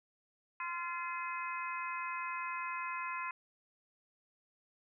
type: harmonic tone with a mistuned harmonic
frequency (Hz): 345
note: F4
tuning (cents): -21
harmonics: 3 / 4 / 5 / 6 / 7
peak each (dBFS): -39 / -45 / -47 / -46 / -44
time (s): 0.6-3.31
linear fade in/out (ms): 2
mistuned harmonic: 7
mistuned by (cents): +84
effects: none